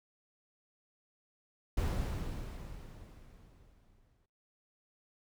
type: noise with exponential decay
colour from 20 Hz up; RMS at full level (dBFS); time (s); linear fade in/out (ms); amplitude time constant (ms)
brown; -31; 1.77-4.26; 5; 540
effects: noise-tail reverb RT60 0.4 s tail -23 dB re dry